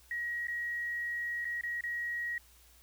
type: tone with dropouts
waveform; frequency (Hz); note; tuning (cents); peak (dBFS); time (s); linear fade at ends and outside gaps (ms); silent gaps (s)
sine; 1900; A#6; +33; -33; 0.11-2.38; 2; 0.471-0.482 / 1.446-1.452 / 1.611-1.635 / 1.809-1.837
effects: added 60 Hz sine -62 dBFS peak until 2.82 s + white hiss -62 dBFS RMS until 2.82 s